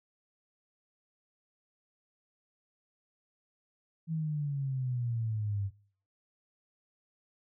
sine exponential sweep, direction down, 164.1 to 97 Hz, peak -30 dBFS, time 4.07-5.71 s, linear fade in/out 50 ms, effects noise-tail reverb RT60 0.5 s tail -22 dB re dry

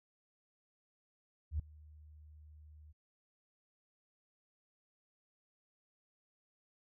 sine tone with ADSR envelope, 76.2 Hz, D#2, 36 cents flat, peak -30 dBFS, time 1.51-2.93 s, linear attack 84 ms, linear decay 4 ms, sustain -24 dB, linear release 22 ms, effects none

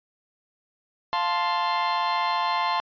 40% pulse chord, F major, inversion none, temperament equal, 698.5 / 880 / 1046.5 Hz, F5 / A5 / C6, 0 / 0 / 0 cents, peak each -30 / -26 / -24 dBFS, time 1.13-2.8 s, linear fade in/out 0 ms, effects resampled to 11025 Hz

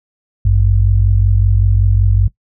sine tone pair together, 52.73 / 98 Hz, G#1 / G2, +27 / 0 cents, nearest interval major seventh, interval 1073 cents, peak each -11 dBFS, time 0.45-2.28 s, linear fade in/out 5 ms, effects noise-tail reverb RT60 0.1 s tail -19 dB re dry

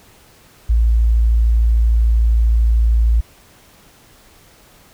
sine tone, 56.6 Hz, A1, 50 cents sharp, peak -10 dBFS, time 0.69-3.21 s, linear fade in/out 10 ms, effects pink hiss -48 dBFS RMS until 4.93 s

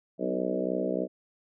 harmonic tone with a mistuned harmonic, 63.1 Hz, B1, 38 cents sharp, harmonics 3 / 4 / 5 / 6 / 7 / 8 / 9 / 10, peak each -35 / -35 / -35 / -35 / -35 / -35 / -35 / -35 dBFS, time 0.18-1.08 s, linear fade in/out 50 ms, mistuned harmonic 5, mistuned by -21 cents, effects none

